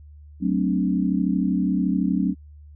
sine chord, D dominant seventh, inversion first, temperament equal with one note detuned, 186.71 / 220 / 261.6 / 293.7 Hz, F#3 / A3 / C4 / D4, +16 / 0 / 0 / 0 cents, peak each -22 / -27 / -25 / -26 dBFS, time 0.4-2.35 s, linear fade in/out 50 ms, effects added 74 Hz sine -42 dBFS peak until 2.75 s

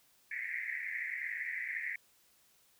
pink band-pass noise, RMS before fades -39 dBFS, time 0.31-1.96 s, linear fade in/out 5 ms, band 1800 to 2200 Hz, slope 96 dB/octave, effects white hiss -68 dBFS RMS until 2.79 s

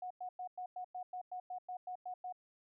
sine tone bursts, 730 Hz, F#5, 24 cents flat, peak -40 dBFS, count 13, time 0.02-2.325 s, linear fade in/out 5 ms, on 85 ms, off 100 ms, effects none

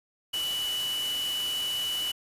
sine tone in noise, 2960 Hz, F#7, in tune, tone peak -28 dBFS, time 0.33-2.12 s, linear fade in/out 10 ms, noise white, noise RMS -37 dBFS, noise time 0.33-2.12 s, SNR +6 dB, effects resampled to 32000 Hz

